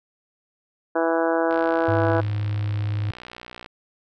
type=harmonic tone; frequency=164.81 Hz; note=E3; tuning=in tune; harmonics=2 / 3 / 4 / 5 / 6 / 7 / 8 / 9 / 10; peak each=-24 / -24 / -24 / -29 / -30 / -35 / -35 / -31 / -37 dBFS; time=0.95-2.21 s; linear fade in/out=10 ms
type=click train; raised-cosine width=0.3 ms; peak=-22 dBFS; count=132; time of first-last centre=1.51-3.661 s; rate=60.9 Hz
type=tone; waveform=triangle; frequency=103.83 Hz; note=G#2; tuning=in tune; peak=-20 dBFS; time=1.88-3.11 s; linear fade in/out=5 ms
effects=none